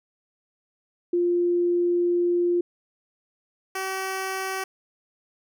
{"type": "tone pair in turn", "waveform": ["sine", "10% pulse"], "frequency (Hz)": [349.7, 381.4], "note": ["F4", "G4"], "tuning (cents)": [2, -47], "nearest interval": "major second", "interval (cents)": 151, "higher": "second", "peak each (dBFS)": -19, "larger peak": "neither", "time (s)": [[1.13, 2.61], [3.75, 4.64]], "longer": "first", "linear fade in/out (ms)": 5, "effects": []}